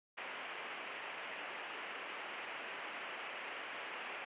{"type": "low-pass noise", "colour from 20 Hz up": "white", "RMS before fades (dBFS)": -45, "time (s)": [0.17, 4.25], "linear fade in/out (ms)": 10, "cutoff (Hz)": 2900, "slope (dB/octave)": 48, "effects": ["high-pass 400 Hz 12 dB/octave", "resampled to 8000 Hz"]}